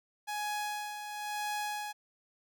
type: tone with tremolo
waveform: sawtooth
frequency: 836 Hz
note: G#5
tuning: 11 cents sharp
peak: -29 dBFS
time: 0.27-1.93 s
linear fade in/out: 20 ms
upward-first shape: sine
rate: 0.99 Hz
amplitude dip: 55%
effects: none